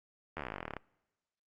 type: slowing click train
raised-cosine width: 0.5 ms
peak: -23 dBFS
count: 21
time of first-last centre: 0.37-0.767 s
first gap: 12 ms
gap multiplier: 1.05
effects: noise-tail reverb RT60 1.0 s tail -24 dB re dry + Opus 48 kbps